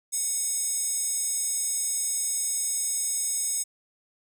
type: tone with high-pass filter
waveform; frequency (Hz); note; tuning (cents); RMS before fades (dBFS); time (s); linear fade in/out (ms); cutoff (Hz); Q
square; 735; F#5; -12; -28; 0.12-3.64; 20; 7600; 8.4
effects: none